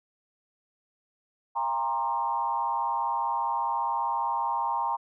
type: tone with frequency modulation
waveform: sine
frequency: 932.3 Hz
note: A#5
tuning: in tune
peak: -25 dBFS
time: 1.55-4.97 s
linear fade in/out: 20 ms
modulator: 125 Hz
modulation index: 1.1
effects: none